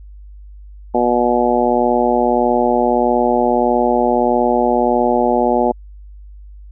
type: harmonic tone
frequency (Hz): 121.6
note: B2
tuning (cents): -26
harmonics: 2 / 3 / 4 / 5 / 6 / 7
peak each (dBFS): -19 / -19 / -19 / -19 / -19 / -19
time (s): 0.94-5.72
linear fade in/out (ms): 10
effects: added 50 Hz sine -34 dBFS peak until 6.71 s